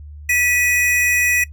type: tone pair together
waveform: square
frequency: 1954.1 / 2503 Hz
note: B6 / D#7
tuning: -19 / +10 cents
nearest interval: major third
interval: 429 cents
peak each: -18 dBFS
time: 0.29-1.44 s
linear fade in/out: 5 ms
effects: noise-tail reverb RT60 0.1 s tail -19 dB re dry + added 74 Hz sine -33 dBFS peak until 1.52 s